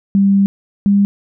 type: tone pair in turn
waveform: sine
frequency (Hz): 197.4 / 200.7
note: G3 / G3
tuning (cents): +12 / +41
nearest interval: unison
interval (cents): 29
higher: second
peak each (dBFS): -8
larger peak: neither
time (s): 0.15-0.46 / 0.86-1.05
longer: first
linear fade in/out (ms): 0
effects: none